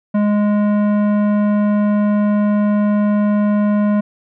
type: tone with tanh clipping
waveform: sine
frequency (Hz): 207.5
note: G#3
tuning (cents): -1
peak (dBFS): -14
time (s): 0.14-4.01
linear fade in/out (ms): 10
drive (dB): 14
effects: none